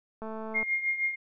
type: click train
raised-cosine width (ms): 1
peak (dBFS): -26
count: 91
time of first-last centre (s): 0.22-0.629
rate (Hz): 220
type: tone with tremolo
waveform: sine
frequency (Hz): 2128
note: C7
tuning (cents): +29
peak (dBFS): -23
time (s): 0.54-1.16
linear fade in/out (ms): 20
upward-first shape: triangle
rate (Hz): 6.4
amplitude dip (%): 75
effects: none